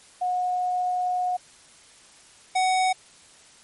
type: tone pair in turn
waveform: sine / square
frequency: 726 / 746.4 Hz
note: F#5 / F#5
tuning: -33 / +15 cents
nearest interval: unison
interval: 48 cents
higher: second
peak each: -22 / -20 dBFS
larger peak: second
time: 0.21-1.37 / 2.55-2.93 s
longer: first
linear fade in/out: 10 ms
effects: white hiss -52 dBFS RMS until 3.63 s + MP3 48 kbps